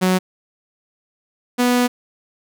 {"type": "tone pair in turn", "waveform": "sawtooth", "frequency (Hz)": [185, 246], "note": ["F#3", "B3"], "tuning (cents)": [0, -7], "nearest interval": "perfect fourth", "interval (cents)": 493, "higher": "second", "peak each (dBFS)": -10, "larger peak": "neither", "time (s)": [[0.01, 0.19], [1.58, 1.88]], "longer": "second", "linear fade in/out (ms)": 20, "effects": []}